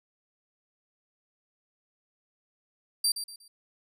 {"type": "tone with echo", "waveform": "25% pulse", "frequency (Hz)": 4700, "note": "D8", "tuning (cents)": 1, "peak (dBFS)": -18, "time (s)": [3.04, 3.12], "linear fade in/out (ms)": 5, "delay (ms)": 120, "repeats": 3, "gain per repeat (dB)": -10, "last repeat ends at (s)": 3.48, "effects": []}